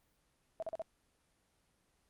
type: tone bursts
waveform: sine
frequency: 651 Hz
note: E5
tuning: 22 cents flat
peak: -36 dBFS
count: 4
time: 0.6-0.819 s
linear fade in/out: 0 ms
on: 24 ms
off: 41 ms
effects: pink hiss -75 dBFS RMS until 2.09 s + Opus 24 kbps